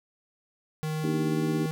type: tone with pitch glide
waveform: square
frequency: 155.56 to 157.64 Hz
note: D#3 to D#3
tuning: 0 to +23 cents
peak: -29 dBFS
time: 0.83-1.71 s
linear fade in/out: 0 ms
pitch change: +23 cents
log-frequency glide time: 0.95-1.45 s
type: chord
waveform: sine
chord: Eb major seventh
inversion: second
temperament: equal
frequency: 233.1 / 293.7 / 311.1 / 392 Hz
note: Bb3 / D4 / Eb4 / G4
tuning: 0 / 0 / 0 / 0 cents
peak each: -32 / -34 / -30 / -32 dBFS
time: 1.04-1.66 s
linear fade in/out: 2 ms
effects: none